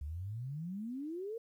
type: exponential sweep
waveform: sine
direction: up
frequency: 69 to 472.8 Hz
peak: -38 dBFS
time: 0.01-1.38 s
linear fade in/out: 5 ms
effects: 12-bit